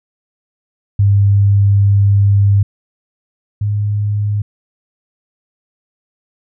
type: tone pair in turn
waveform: sine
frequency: 100.3 / 103.6 Hz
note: G2 / G#2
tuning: +40 / -4 cents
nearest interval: minor second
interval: 56 cents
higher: second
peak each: -7 / -13 dBFS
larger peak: first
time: 0.99-2.63 / 3.61-4.42 s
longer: first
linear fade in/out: 5 ms
effects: none